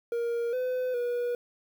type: tone with pitch steps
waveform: triangle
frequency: 469.8 / 506 / 483.6 Hz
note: A#4 / B4 / B4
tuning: +13 / +42 / -36 cents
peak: -25 dBFS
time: 0.12-1.35 s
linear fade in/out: 2 ms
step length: 410 ms
effects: 9-bit